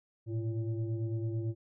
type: tone with frequency modulation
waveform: sine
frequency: 110 Hz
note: A2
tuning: in tune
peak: -31 dBFS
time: 0.26-1.55 s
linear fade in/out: 50 ms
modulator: 229 Hz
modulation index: 0.84
effects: none